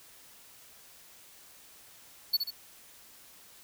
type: tone with echo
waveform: square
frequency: 4435 Hz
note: C#8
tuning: in tune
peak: -23 dBFS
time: 2.33-2.37 s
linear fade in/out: 10 ms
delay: 69 ms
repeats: 2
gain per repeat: -6 dB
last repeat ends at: 2.508 s
effects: white hiss -55 dBFS RMS until 3.63 s